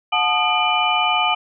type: tone cluster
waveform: sine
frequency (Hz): 728 / 871 / 1228 / 2387 / 2989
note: F#5 / A5 / D#6 / D7 / F#7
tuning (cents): -28 / -18 / -23 / +28 / +17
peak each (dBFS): -22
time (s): 0.12-1.35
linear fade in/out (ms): 10
effects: none